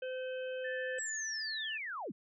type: harmonic tone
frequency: 514 Hz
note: C5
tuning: 31 cents flat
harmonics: 1 / 3 / 5 / 6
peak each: -37 / -47 / -51 / -53 dBFS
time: 0.02-0.99 s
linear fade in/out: 5 ms
type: tone with vibrato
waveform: sine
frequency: 1760 Hz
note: A6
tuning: in tune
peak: -39 dBFS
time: 0.64-1.78 s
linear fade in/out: 10 ms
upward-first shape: sine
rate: 13 Hz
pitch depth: 8 cents each way
type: linear sweep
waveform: sine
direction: down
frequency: 7910 to 136.3 Hz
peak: -38 dBFS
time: 0.98-2.12 s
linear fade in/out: 10 ms
effects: none